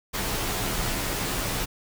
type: noise with comb filter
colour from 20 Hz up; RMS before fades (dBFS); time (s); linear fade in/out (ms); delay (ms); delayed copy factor
pink; -28; 0.13-1.66; 20; 13; -0.55
effects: none